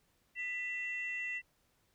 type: tone pair together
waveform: sine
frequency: 1983 / 2703 Hz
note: B6 / E7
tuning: +7 / +43 cents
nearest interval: perfect fourth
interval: 536 cents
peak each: -37 / -39 dBFS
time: 0.35-1.42 s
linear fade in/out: 50 ms
effects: tanh soft clip ceiling -29 dBFS + pink hiss -74 dBFS RMS until 1.94 s